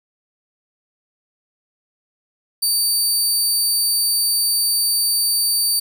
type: tone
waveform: 20% pulse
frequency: 4610 Hz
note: D8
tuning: 33 cents flat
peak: -10 dBFS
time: 2.62-5.8 s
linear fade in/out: 10 ms
effects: none